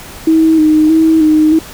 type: tone with vibrato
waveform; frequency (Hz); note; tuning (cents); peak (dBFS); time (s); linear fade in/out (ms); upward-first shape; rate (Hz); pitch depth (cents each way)
sine; 314.8; D#4; +20; -5; 0.27-1.59; 5; square; 1.6; 32
effects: pink hiss -31 dBFS RMS until 1.73 s